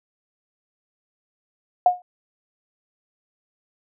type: tone with exponential decay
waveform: sine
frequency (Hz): 720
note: F#5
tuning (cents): -47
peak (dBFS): -8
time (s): 1.86-2.02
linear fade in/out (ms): 2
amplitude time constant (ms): 33
effects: none